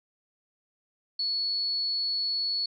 sine tone, 4401 Hz, C#8, 13 cents flat, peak -26 dBFS, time 1.19-2.66 s, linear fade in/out 5 ms, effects none

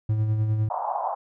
triangle tone with tremolo, 108.3 Hz, A2, 27 cents flat, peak -17 dBFS, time 0.09-0.69 s, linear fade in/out 5 ms, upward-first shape sine, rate 9.9 Hz, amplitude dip 40%
pink band-pass noise, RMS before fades -28 dBFS, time 0.7-1.15 s, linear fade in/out 5 ms, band 690 to 980 Hz, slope 48 dB/octave
effects none

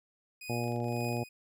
sawtooth tone with tremolo, 2489 Hz, D#7, in tune, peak -36 dBFS, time 0.41-1.29 s, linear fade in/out 5 ms, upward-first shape triangle, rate 1.9 Hz, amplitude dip 95%
harmonic tone, 119.3 Hz, A#2, 41 cents sharp, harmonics 1 / 2 / 3 / 4 / 5 / 6 / 7, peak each -34 / -37 / -39 / -40 / -41 / -42 / -42 dBFS, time 0.49-1.24 s, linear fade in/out 10 ms
click train, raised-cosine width 0.2 ms, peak -40 dBFS, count 14, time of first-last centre 0.64-1.168 s, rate 24.6 Hz
effects none

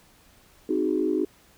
sine chord, Ab dominant seventh, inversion first, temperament equal, 261.6 / 311.1 / 370 / 415.3 Hz, C4 / Eb4 / Gb4 / Ab4, 0 / 0 / 0 / 0 cents, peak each -30 / -25 / -26 / -29 dBFS, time 0.69-1.25 s, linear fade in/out 5 ms, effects tanh soft clip ceiling -11 dBFS + pink hiss -57 dBFS RMS until 1.57 s

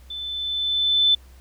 sine tone with level ramp, 3520 Hz, A7, in tune, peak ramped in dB -30 to -13 dBFS, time 0.1-1.15 s, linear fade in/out 5 ms, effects added 64 Hz sine -45 dBFS peak until 1.4 s + pink hiss -56 dBFS RMS until 1.4 s

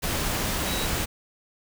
sine tone in noise, 3872 Hz, B7, 35 cents flat, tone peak -34 dBFS, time 0.66-0.87 s, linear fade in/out 20 ms, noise pink, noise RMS -27 dBFS, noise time 0.02-1.06 s, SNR -10 dB, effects none

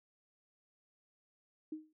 sine tone with exponential decay, 311.1 Hz, D#4, in tune, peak -36 dBFS, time 1.72-1.93 s, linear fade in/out 5 ms, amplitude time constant 44 ms, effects none

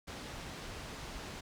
pink low-pass noise, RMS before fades -45 dBFS, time 0.07-1.41 s, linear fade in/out 10 ms, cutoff 6400 Hz, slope 12 dB/octave, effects none

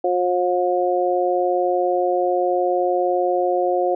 harmonic tone, 179.3 Hz, F3, 46 cents sharp, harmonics 2 / 3 / 4, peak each -21 / -21 / -21 dBFS, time 0.04-3.95 s, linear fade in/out 5 ms, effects none

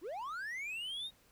triangle linear sweep, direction up, 280 to 3794 Hz, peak -37 dBFS, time 0.01-1.11 s, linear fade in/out 50 ms, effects pink hiss -67 dBFS RMS until 1.31 s

